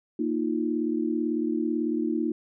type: chord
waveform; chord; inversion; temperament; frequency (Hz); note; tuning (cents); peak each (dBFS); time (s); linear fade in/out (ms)
sine; Bb suspended fourth; none; equal; 233.1 / 311.1 / 349.2; Bb3 / Eb4 / F4; 0 / 0 / 0; -29 / -27 / -30; 0.19-2.32; 5
effects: none